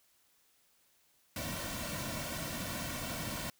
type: noise with comb filter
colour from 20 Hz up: pink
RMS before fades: -39 dBFS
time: 1.36-3.5 s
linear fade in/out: 2 ms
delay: 2.4 ms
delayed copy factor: -0.75
effects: white hiss -70 dBFS RMS until 3.59 s